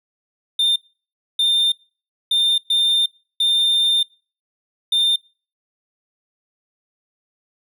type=tone bursts at uneven times; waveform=triangle; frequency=3608 Hz; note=A7; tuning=43 cents sharp; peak=-13 dBFS; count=6; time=0.59-0.76 / 1.39-1.72 / 2.31-2.58 / 2.7-3.06 / 3.4-4.03 / 4.92-5.16 s; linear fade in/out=5 ms; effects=noise-tail reverb RT60 0.4 s tail -25 dB re dry